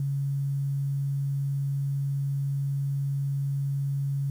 sine tone, 139.1 Hz, C#3, 6 cents sharp, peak -25 dBFS, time 0-4.3 s, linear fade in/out 2 ms, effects 9-bit

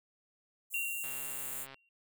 white high-pass noise, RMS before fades -40 dBFS, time 0.7-1.67 s, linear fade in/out 50 ms, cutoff 6900 Hz, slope 96 dB/octave
sine tone with exponential decay, 2756 Hz, F7, 24 cents flat, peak -31 dBFS, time 0.74-1.89 s, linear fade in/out 2 ms, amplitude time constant 250 ms
click train, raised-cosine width 0.3 ms, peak -33 dBFS, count 96, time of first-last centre 1.04-1.744 s, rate 135 Hz
effects none

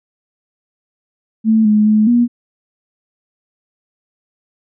sine tone with pitch steps, 220.8 / 211.8 / 214.3 / 239.6 Hz, A3 / G#3 / A3 / A#3, +6 / +34 / -45 / +48 cents, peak -8 dBFS, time 1.44-2.28 s, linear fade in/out 50 ms, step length 210 ms, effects none

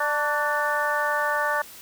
harmonic tone with a mistuned harmonic, 296.1 Hz, D4, 14 cents sharp, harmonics 2 / 3 / 4 / 5 / 6, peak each -28 / -28 / -28 / -28 / -28 dBFS, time 0-1.62 s, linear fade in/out 5 ms, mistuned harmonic 4, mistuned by -44 cents, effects white hiss -44 dBFS RMS until 1.81 s

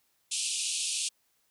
white band-pass noise, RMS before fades -32 dBFS, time 0.31-1.09 s, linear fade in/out 10 ms, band 2500 to 10000 Hz, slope 96 dB/octave, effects white hiss -72 dBFS RMS until 1.5 s

